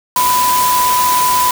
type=tone in noise; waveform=sine; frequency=996 Hz; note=B5; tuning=14 cents sharp; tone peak=-11 dBFS; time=0.16-1.51 s; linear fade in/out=2 ms; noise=white; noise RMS=-18 dBFS; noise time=0.16-1.51 s; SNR=+4 dB; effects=none